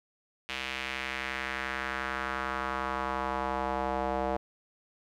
square tone with band-pass filter sweep, 65.7 Hz, C2, 8 cents sharp, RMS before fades -33 dBFS, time 0.49-4.37 s, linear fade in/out 0 ms, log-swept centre 2700 to 680 Hz, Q 2, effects none

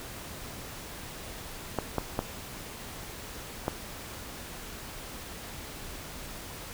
clicks, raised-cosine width 1 ms, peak -13 dBFS, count 4, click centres 1.787 / 1.983 / 2.191 / 3.681 s, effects pink hiss -42 dBFS RMS until 6.73 s

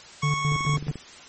25% pulse tone, 1104 Hz, C#6, 7 cents flat, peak -22 dBFS, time 0.22-0.77 s, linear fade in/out 10 ms
triangle tone with tremolo, 146.83 Hz, D3, in tune, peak -19 dBFS, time 0.23-0.91 s, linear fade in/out 5 ms, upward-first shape square, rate 4.6 Hz, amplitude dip 80%
click train, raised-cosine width 3 ms, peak -23 dBFS, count 11, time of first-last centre 0.52-0.957 s, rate 22.9 Hz
effects white hiss -45 dBFS RMS until 1.28 s + MP3 32 kbps

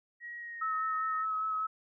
sine tone with pitch glide, 1900 to 1836.3 Hz, A#6 to A#6, +33 to -27 cents, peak -40 dBFS, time 0.2-1.26 s, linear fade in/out 50 ms, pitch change -60 cents, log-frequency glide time 0.38-0.73 s
sine tone with vibrato, 1288 Hz, E6, 41 cents flat, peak -30 dBFS, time 0.61-1.67 s, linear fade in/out 10 ms, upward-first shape sine, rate 5 Hz, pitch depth 18 cents each way
effects none

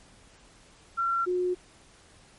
sine tone pair in turn, 1364 / 361.3 Hz, F6 / F#4, -41 / -41 cents, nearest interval octave + major seventh, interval 2300 cents, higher first, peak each -24 dBFS, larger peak neither, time 0.97-1.26 / 1.26-1.55 s, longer neither, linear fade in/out 20 ms, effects pink hiss -56 dBFS RMS until 2.38 s + MP3 48 kbps

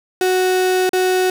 35% pulse tone with dropouts, 370 Hz, F#4, in tune, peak -12 dBFS, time 0.21-1.3 s, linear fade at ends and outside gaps 2 ms, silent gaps 0.893-0.932 s, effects none

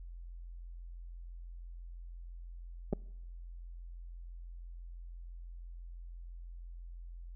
clicks, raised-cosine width 2 ms, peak -20 dBFS, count 2, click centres 2.928 / 2.933 s, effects noise-tail reverb RT60 0.9 s tail -25 dB re dry + added 43 Hz sine -44 dBFS peak until 7.35 s

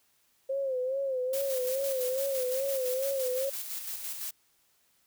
sine tone with vibrato, 527 Hz, C5, 12 cents sharp, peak -28 dBFS, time 0.49-3.5 s, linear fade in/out 10 ms, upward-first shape sine, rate 2.4 Hz, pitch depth 83 cents each way
blue noise with tremolo, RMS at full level -36 dBFS, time 1.33-4.31 s, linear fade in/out 5 ms, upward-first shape square, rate 5.9 Hz, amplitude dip 40%
effects white hiss -69 dBFS RMS until 5.06 s

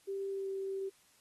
sine tone with pitch glide, 392 to 387.7 Hz, G4 to G4, 0 to -19 cents, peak -35 dBFS, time 0.07-0.9 s, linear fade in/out 20 ms, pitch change -19 cents, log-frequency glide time 0.3-0.49 s, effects white hiss -67 dBFS RMS until 1.2 s + AAC 32 kbps

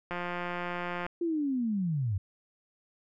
click train, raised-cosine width 0.5 ms, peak -20 dBFS, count 169, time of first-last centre 0.11-1.065 s, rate 176 Hz
sine linear sweep, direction down, 349.1 to 88.9 Hz, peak -27 dBFS, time 1.21-2.18 s, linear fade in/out 5 ms
effects none

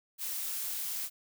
blue noise, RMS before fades -36 dBFS, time 0.18-1.1 s, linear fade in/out 50 ms, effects none

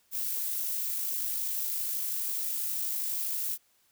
violet noise with amplitude modulation, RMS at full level -31 dBFS, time 0.11-3.58 s, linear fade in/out 50 ms, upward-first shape sine, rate 52.3 Hz, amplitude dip 25%, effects white hiss -68 dBFS RMS until 3.91 s

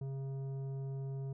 sine tone with tanh clipping, 135.7 Hz, C#3, 36 cents flat, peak -39 dBFS, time 0.01-1.33 s, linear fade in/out 5 ms, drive 10 dB, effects none

